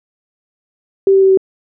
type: tone with pitch steps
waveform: sine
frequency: 389.4 / 386.7 / 384 / 381.4 Hz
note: G4 / G4 / G4 / G4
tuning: -12 / -24 / -36 / -47 cents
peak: -6 dBFS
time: 1.07-1.374 s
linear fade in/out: 2 ms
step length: 76 ms
effects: none

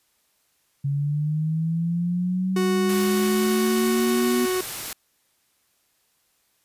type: linear sweep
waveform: sine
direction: up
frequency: 138.7 to 244.7 Hz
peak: -21 dBFS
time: 0.84-4.46 s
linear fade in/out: 10 ms
type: tone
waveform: 45% pulse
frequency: 369.4 Hz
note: F#4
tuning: 3 cents flat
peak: -22 dBFS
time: 2.56-4.61 s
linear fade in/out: 5 ms
type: noise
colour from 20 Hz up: white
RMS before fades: -32 dBFS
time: 2.89-4.93 s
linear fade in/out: 2 ms
effects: white hiss -67 dBFS RMS until 6.64 s + resampled to 32000 Hz

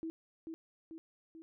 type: tone with echo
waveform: sine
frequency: 324.8 Hz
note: E4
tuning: 26 cents flat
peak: -37 dBFS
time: 0.03-0.1 s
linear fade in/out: 0 ms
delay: 440 ms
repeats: 3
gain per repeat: -4 dB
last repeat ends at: 1.42 s
effects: none

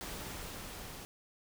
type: noise with level ramp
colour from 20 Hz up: pink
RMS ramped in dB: -42 to -47 dBFS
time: 0.01-1.05 s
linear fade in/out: 0 ms
effects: none

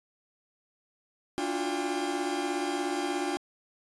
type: tone cluster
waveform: 40% pulse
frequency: 291.9 / 343.5 / 360.3 / 802 Hz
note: D4 / F4 / F#4 / G5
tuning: -10 / -29 / -46 / +39 cents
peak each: -33 / -34 / -34 / -34 dBFS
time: 1.38-3.37 s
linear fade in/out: 0 ms
effects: resampled to 24000 Hz

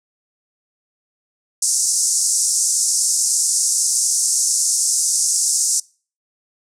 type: band-pass noise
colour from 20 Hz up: white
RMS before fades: -18 dBFS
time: 1.62-5.8 s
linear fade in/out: 5 ms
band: 5400 to 9500 Hz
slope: 48 dB/octave
effects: noise-tail reverb RT60 0.4 s tail -25 dB re dry

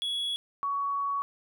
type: tone pair in turn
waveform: triangle / sine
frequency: 3363 / 1122.3 Hz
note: G#7 / C#6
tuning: +21 / +21 cents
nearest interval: octave + perfect fifth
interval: 1900 cents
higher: first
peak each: -27 dBFS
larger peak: neither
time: 0.02-0.36 / 0.63-1.22 s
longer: second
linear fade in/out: 0 ms
effects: none

